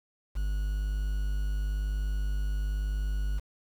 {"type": "tone with quantisation", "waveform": "triangle", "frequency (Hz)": 50.5, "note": "G#1", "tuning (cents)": -48, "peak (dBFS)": -25, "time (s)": [0.35, 3.4], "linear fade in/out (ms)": 20, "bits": 8, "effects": []}